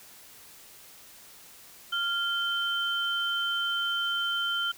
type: tone pair together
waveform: sine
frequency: 1396.9 / 3103 Hz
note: F6 / G7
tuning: 0 / -18 cents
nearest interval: octave + major second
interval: 1382 cents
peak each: -29 / -29 dBFS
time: 1.92-4.72 s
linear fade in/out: 10 ms
effects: white hiss -51 dBFS RMS until 4.77 s